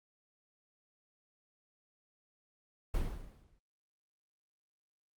brown noise with exponential decay, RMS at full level -30 dBFS, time 2.94-3.59 s, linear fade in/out 5 ms, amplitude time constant 140 ms, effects Opus 24 kbps

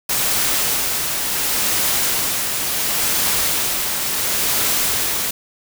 white noise with tremolo, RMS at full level -18 dBFS, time 0.09-5.31 s, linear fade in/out 5 ms, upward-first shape sine, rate 0.71 Hz, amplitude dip 35%, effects none

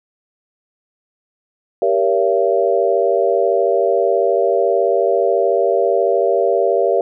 sine chord, G diminished seventh, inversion none, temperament just, 392 / 470.4 / 564.5 / 677.4 Hz, G4 / Bb4 / Db5 / Fb5, 0 / +16 / +31 / +47 cents, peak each -18 dBFS, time 1.82-7.01 s, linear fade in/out 2 ms, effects none

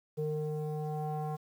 square tone with low-pass filter sweep, 152.4 Hz, D#3, 36 cents flat, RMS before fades -35 dBFS, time 0.17-1.37 s, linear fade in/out 20 ms, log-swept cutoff 450 to 900 Hz, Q 4, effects 10-bit

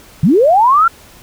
sine linear sweep, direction up, 130.81 to 1396.9 Hz, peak -6 dBFS, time 0.23-0.88 s, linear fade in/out 5 ms, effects pink hiss -41 dBFS RMS until 1.22 s

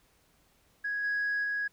sine tone with level steps, 1661.2 Hz, G#6, in tune, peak -29 / -26 / -28 dBFS, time 0.84-1.68 s, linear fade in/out 10 ms, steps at 1.03 / 1.43 s, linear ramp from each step 20 ms, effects tanh soft clip ceiling -25 dBFS + pink hiss -67 dBFS RMS until 1.72 s

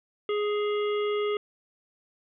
harmonic tone with a mistuned harmonic, 416.6 Hz, G#4, 5 cents sharp, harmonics 1 / 3 / 5 / 7 / 8, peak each -25 / -35 / -39 / -42 / -43 dBFS, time 0.29-1.37 s, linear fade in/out 2 ms, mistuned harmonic 7, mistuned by -47 cents, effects none

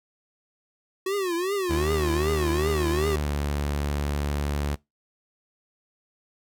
square tone with vibrato, 370 Hz, F#4, in tune, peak -25 dBFS, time 1.06-3.16 s, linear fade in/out 5 ms, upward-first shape triangle, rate 2.6 Hz, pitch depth 190 cents each way
sawtooth tone with pitch glide, 76.7 to 72.4 Hz, D#2 to D2, -24 to -24 cents, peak -21 dBFS, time 1.69-4.76 s, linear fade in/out 20 ms, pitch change -100 cents, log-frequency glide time 3.08-3.31 s
effects noise-tail reverb RT60 0.2 s tail -23 dB re dry

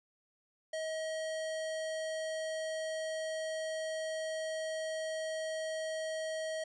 square tone, 635 Hz, D#5, 35 cents sharp, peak -36 dBFS, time 0.73-6.64 s, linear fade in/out 5 ms, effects resampled to 22050 Hz

